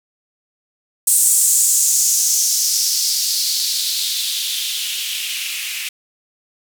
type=noise with band-pass filter sweep; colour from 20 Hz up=violet; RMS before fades=-18 dBFS; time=1.07-5.89 s; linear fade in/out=5 ms; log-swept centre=8500 to 2400 Hz; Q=3.2; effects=none